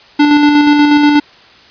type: tone with tremolo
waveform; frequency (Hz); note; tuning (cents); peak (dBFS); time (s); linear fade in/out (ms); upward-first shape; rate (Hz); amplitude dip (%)
square; 293.7; D4; 0; -5; 0.19-1.2; 10; square; 8.3; 30
effects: white hiss -41 dBFS RMS until 1.7 s + resampled to 11025 Hz